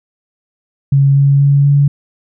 sine tone with pitch steps, 138.59 / 139.8 / 141.01 / 142.24 Hz, C#3 / C#3 / C#3 / C#3, 0 / +15 / +30 / +45 cents, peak -6 dBFS, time 0.92-1.88 s, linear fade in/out 5 ms, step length 240 ms, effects none

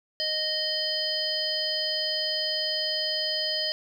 harmonic tone, 620 Hz, D#5, 6 cents flat, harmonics 1 / 3 / 5 / 7 / 8, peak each -34 / -37 / -32 / -32 / -29 dBFS, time 0.2-3.72 s, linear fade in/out 0 ms, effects 9-bit

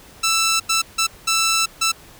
10% pulse tone bursts at uneven times, 1326 Hz, E6, 10 cents sharp, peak -8 dBFS, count 5, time 0.23-0.6 / 0.69-0.82 / 0.98-1.07 / 1.27-1.66 / 1.81-1.92 s, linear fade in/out 10 ms, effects pink hiss -45 dBFS RMS until 2.19 s

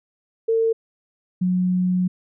sine tone pair in turn, 451.9 / 182.1 Hz, A4 / F#3, +46 / -27 cents, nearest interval octave + major third, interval 1573 cents, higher first, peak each -16 / -17 dBFS, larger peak first, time 0.48-0.73 / 1.41-2.08 s, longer second, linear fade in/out 10 ms, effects none

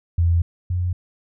sine tone pair in turn, 84.9 / 89.35 Hz, F2 / F2, -48 / +40 cents, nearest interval minor second, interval 88 cents, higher second, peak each -14 / -19 dBFS, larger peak first, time 0.18-0.42 / 0.7-0.93 s, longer first, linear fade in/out 5 ms, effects none

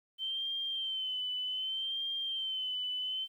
sine tone with vibrato, 3093 Hz, G7, 24 cents flat, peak -33 dBFS, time 0.18-3.28 s, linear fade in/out 50 ms, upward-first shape sine, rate 0.65 Hz, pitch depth 56 cents each way, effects 11-bit

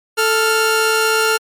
sawtooth tone pair together, 440.3 / 1396.9 Hz, A4 / F6, +1 / 0 cents, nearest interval octave + minor sixth, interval 1999 cents, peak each -12 dBFS, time 0.17-1.38 s, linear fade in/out 20 ms, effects MP3 64 kbps

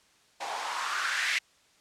blue noise with band-pass filter sweep, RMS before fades -31 dBFS, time 0.4-1.39 s, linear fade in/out 10 ms, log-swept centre 700 to 2100 Hz, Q 3.6, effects white hiss -63 dBFS RMS until 1.8 s + low-pass 7000 Hz 12 dB/octave

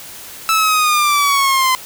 sawtooth linear sweep, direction down, 1318.5 to 1025 Hz, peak -8 dBFS, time 0.49-1.75 s, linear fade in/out 0 ms, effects white hiss -34 dBFS RMS until 1.85 s

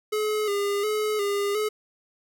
square tone with vibrato, 415.3 Hz, G#4, in tune, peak -24 dBFS, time 0.12-1.69 s, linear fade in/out 10 ms, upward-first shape square, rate 1.4 Hz, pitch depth 46 cents each way, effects none

